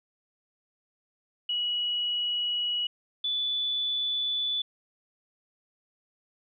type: tone pair in turn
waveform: sine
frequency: 2920 / 3472 Hz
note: F#7 / A7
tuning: -24 / -24 cents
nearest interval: minor third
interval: 300 cents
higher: second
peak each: -26 dBFS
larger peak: neither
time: 1.49-2.87 / 3.24-4.62 s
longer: neither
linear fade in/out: 5 ms
effects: none